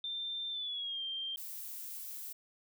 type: tone with pitch glide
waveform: sine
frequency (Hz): 3580 to 3171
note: A7 to G7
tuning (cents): +29 to +19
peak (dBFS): -36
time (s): 0.04-1.36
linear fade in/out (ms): 2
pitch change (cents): -210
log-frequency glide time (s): 0.5-1.02
type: noise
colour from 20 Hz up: violet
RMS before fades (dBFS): -44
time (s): 1.37-2.33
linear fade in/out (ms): 10
effects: none